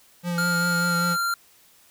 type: tone with vibrato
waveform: square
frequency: 173.2 Hz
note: F3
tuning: 14 cents flat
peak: -25 dBFS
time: 0.23-1.17 s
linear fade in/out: 50 ms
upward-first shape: triangle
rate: 5.1 Hz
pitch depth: 29 cents each way
type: tone with pitch glide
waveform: square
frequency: 1403 to 1382.9 Hz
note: F6 to F6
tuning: +8 to -17 cents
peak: -23 dBFS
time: 0.38-1.34 s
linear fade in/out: 2 ms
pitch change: -25 cents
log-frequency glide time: 0.78-1.01 s
effects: white hiss -56 dBFS RMS until 1.9 s